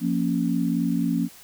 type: chord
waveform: sine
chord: Bb minor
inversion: second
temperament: equal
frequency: 174.61 / 233.1 / 277.2 Hz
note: F3 / Bb3 / Db4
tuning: 0 / 0 / 0 cents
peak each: -25 dBFS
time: 0-1.29 s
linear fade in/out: 50 ms
effects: white hiss -48 dBFS RMS until 1.43 s